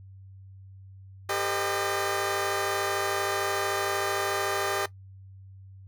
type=tone cluster; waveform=15% pulse; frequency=396.9 / 452.9 / 510 / 612 Hz; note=G4 / A#4 / C5 / D#5; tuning=+22 / -50 / -44 / -29 cents; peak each=-23 / -30 / -30 / -25 dBFS; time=1.29-4.86 s; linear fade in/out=5 ms; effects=noise-tail reverb RT60 0.1 s tail -17 dB re dry + added 96 Hz sine -45 dBFS peak until 5.87 s